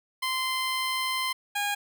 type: tone pair in turn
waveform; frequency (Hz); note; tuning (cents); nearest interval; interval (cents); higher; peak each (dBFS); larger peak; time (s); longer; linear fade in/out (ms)
15% pulse; 1038 / 817; C6 / G#5; -14 / -29; major third; 415; first; -20; neither; 0.22-1.33 / 1.55-1.75; first; 10
effects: none